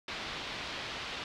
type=low-pass noise; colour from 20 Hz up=white; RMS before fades=-40 dBFS; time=0.08-1.24 s; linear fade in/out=2 ms; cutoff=4100 Hz; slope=24 dB/octave; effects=none